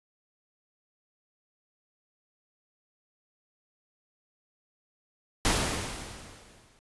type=noise with exponential decay; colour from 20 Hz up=pink; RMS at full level=-23 dBFS; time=5.45-6.79 s; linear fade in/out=0 ms; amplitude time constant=290 ms; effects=resampled to 24000 Hz